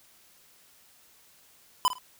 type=tone with echo; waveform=square; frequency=1006 Hz; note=B5; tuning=32 cents sharp; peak=-20 dBFS; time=1.85-1.88 s; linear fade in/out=0 ms; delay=52 ms; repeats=2; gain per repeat=-12 dB; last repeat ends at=1.984 s; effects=white hiss -59 dBFS RMS until 2.19 s